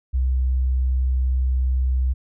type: tone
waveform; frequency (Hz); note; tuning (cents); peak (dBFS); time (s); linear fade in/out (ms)
sine; 64.1; C2; -35; -17; 0.13-2.14; 20
effects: none